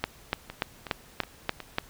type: two click trains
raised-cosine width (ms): 0.3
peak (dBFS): -21 / -9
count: 4 / 7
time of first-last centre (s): 0.5-1.603 / 0.04-1.784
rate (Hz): 2.72 / 3.44
effects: pink hiss -53 dBFS RMS until 1.89 s